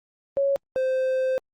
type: tone pair in turn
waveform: sine / triangle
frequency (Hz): 554.4 / 520.4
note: C#5 / C5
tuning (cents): 0 / -9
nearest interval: minor second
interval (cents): 109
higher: first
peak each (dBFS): -19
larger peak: neither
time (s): 0.37-0.56 / 0.76-1.38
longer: second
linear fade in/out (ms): 0
effects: Opus 32 kbps